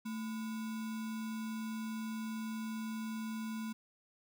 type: tone with sample-and-hold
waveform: sine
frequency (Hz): 221.2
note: A3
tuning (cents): +9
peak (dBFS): -37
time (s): 0.05-3.73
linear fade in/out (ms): 10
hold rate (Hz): 1225
effects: none